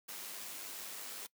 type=noise with amplitude modulation; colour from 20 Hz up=white; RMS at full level=-44 dBFS; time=0.08-1.27 s; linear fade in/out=10 ms; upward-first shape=sine; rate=102 Hz; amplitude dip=30%; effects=noise-tail reverb RT60 0.1 s tail -22 dB re dry + high-pass 200 Hz 12 dB/octave